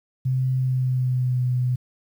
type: tone with pitch glide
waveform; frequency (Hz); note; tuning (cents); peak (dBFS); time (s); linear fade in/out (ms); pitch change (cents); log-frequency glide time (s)
sine; 129.7 to 125.35; C3 to B2; -15 to +26; -19; 0.25-1.76; 10; -59; 0.59-1.44
effects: 9-bit